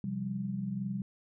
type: chord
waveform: sine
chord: C suspended fourth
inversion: none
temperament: just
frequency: 130.81 / 174.42 / 196.22 Hz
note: C3 / F3 / G3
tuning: 0 / -2 / +2 cents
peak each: -39 / -40 / -34 dBFS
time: 0.04-1.02 s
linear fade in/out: 2 ms
effects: none